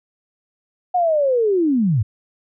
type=linear sweep; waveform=sine; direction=down; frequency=737 to 93.2 Hz; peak=-14 dBFS; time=0.94-2.03 s; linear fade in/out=10 ms; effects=none